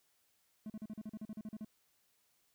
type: tone bursts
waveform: triangle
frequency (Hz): 215.4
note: A3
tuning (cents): -37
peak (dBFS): -39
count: 13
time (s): 0.66-1.647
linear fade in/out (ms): 2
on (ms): 39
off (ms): 40
effects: white hiss -75 dBFS RMS until 2.54 s